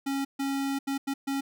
square tone bursts at uneven times, 274.7 Hz, C#4, 16 cents flat, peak -28 dBFS, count 5, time 0.06-0.25 / 0.39-0.79 / 0.87-0.98 / 1.07-1.14 / 1.27-1.41 s, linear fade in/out 10 ms, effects none

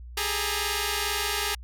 5% pulse tone cluster, 403.4 / 425.6 / 933 Hz, G4 / G#4 / A#5, +50 / +42 / +1 cents, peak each -19 dBFS, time 0.17-1.55 s, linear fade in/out 5 ms, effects added 60 Hz sine -39 dBFS peak until 1.63 s

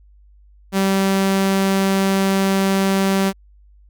sawtooth tone, 193.8 Hz, G3, 20 cents flat, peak -11 dBFS, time 0.72-3.33 s, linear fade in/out 50 ms, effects added 50 Hz sine -46 dBFS peak until 3.89 s

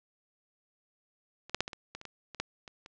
clicks, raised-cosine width 0.2 ms, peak -30 / -11 / -10 / -20 / -24 / -23 / -29 / -25 / -27 / -14 / -28 / -30 dBFS, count 12, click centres 1.496 / 1.546 / 1.606 / 1.679 / 1.732 / 1.95 / 2.014 / 2.053 / 2.347 / 2.4 / 2.678 / 2.861 s, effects low-pass 7000 Hz 12 dB/octave

